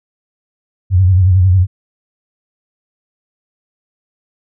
sine tone with vibrato, 92.5 Hz, F#2, in tune, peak -6 dBFS, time 0.9-1.67 s, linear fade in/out 50 ms, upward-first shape sine, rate 11 Hz, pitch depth 83 cents each way, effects none

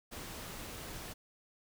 pink noise, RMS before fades -45 dBFS, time 0.11-1.14 s, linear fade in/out 20 ms, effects none

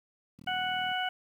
click train, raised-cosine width 5 ms, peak -32 dBFS, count 22, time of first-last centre 0.39-0.915 s, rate 40 Hz
harmonic tone, 739 Hz, F#5, 2 cents flat, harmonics 1 / 2 / 3 / 4, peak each -32 / -34 / -40 / -35 dBFS, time 0.47-1.09 s, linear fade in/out 5 ms
effects high-pass 200 Hz 12 dB/octave + 10-bit

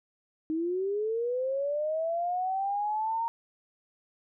sine linear sweep, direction up, 310 to 929 Hz, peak -27 dBFS, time 0.5-3.28 s, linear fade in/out 0 ms, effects none

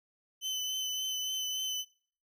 30% pulse tone with vibrato, 3036 Hz, F#7, 44 cents sharp, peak -30 dBFS, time 0.41-1.85 s, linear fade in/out 50 ms, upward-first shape triangle, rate 3.5 Hz, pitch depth 19 cents each way, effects noise-tail reverb RT60 0.5 s tail -23 dB re dry

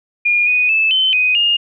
sine tone with pitch steps, 2425 / 2482 / 2622 / 3065 / 2500 / 2835 Hz, D#7 / D#7 / E7 / G7 / D#7 / F7, -45 / -5 / -10 / -40 / +8 / +25 cents, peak -11 dBFS, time 0.25-1.57 s, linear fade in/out 10 ms, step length 220 ms, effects none

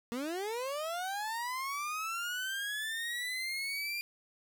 30% pulse linear sweep, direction up, 228.1 to 2399 Hz, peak -32 dBFS, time 0.12-4.01 s, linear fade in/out 0 ms, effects none

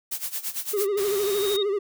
blue noise with tremolo, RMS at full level -28 dBFS, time 0.11-0.87 s, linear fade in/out 10 ms, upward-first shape sine, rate 8.9 Hz, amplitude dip 85%
sine tone with exponential growth, 3729 Hz, A#7, in tune, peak -25 dBFS, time 0.61-1.63 s, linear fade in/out 5 ms, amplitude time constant 220 ms
triangle tone with vibrato, 403.1 Hz, G4, 48 cents sharp, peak -20 dBFS, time 0.73-1.79 s, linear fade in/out 10 ms, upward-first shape sine, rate 13 Hz, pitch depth 81 cents each way
white noise, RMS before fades -33 dBFS, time 0.97-1.57 s, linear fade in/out 10 ms
effects none

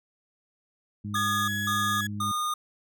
harmonic tone, 103.1 Hz, G#2, 12 cents flat, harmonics 1 / 2 / 3, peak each -34 / -34 / -46 dBFS, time 1.04-2.32 s, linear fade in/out 10 ms
square tone bursts, 1223 Hz, D#6, 30 cents flat, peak -27 dBFS, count 3, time 1.14-2.54 s, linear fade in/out 5 ms, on 340 ms, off 190 ms
35% pulse tone, 1682 Hz, G#6, 22 cents sharp, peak -27 dBFS, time 1.15-2.07 s, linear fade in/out 5 ms
effects none

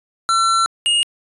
square tone pair in turn, 1350 / 2854 Hz, E6 / F7, +41 / +37 cents, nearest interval octave + minor second, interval 1296 cents, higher second, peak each -14 dBFS, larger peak neither, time 0.29-0.66 / 0.86-1.03 s, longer first, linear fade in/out 0 ms, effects resampled to 24000 Hz

